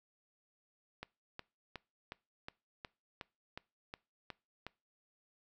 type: click train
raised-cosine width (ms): 0.3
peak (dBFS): -27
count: 11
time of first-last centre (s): 1.03-4.666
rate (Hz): 2.75
effects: noise-tail reverb RT60 0.3 s tail -23 dB re dry